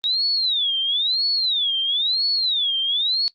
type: tone with vibrato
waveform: sine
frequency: 3729 Hz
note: A#7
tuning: in tune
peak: -18 dBFS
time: 0.04-3.28 s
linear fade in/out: 0 ms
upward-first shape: sine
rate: 1 Hz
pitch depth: 290 cents each way
effects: noise-tail reverb RT60 0.1 s tail -18 dB re dry + Opus 32 kbps